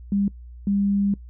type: tone pair in turn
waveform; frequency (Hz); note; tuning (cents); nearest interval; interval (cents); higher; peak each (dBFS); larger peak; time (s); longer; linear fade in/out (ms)
sine; 200.1 / 200.1; G3 / G3; +36 / +36; unison; 0; neither; -18; neither; 0.12-0.28 / 0.67-1.14; second; 2
effects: noise-tail reverb RT60 0.1 s tail -21 dB re dry + added 60 Hz sine -38 dBFS peak until 1.29 s